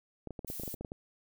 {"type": "clicks", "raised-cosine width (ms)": 2, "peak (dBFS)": -27, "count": 12, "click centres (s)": [0.273, 0.307, 0.392, 0.447, 0.501, 0.598, 0.635, 0.678, 0.742, 0.81, 0.848, 0.919]}
{"type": "noise", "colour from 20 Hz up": "violet", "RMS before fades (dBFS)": -42, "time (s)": [0.47, 0.75], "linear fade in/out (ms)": 10}
{"effects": []}